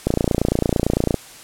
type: click train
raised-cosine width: 2 ms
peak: -3 dBFS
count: 32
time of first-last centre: 0.07-1.143 s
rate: 28.9 Hz
effects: white hiss -41 dBFS RMS until 1.43 s + low-pass 11000 Hz 12 dB/octave